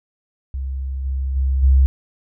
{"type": "tone with level steps", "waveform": "sine", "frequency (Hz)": 66.6, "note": "C2", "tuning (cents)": 31, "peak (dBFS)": [-22, -19, -15, -9], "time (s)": [0.54, 1.86], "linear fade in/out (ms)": 0, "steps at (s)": [1.04, 1.35, 1.62], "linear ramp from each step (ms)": 20, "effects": []}